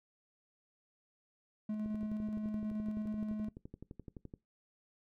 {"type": "tone with tremolo", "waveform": "triangle", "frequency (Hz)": 213.5, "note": "G#3", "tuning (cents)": 48, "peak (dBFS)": -32, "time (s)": [1.69, 3.49], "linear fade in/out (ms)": 5, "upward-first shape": "square", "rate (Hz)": 9.4, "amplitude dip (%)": 25}
{"type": "click train", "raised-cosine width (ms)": 3, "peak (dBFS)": -34, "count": 30, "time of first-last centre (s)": [1.86, 4.339], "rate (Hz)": 11.7}
{"effects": ["noise-tail reverb RT60 0.2 s tail -21 dB re dry"]}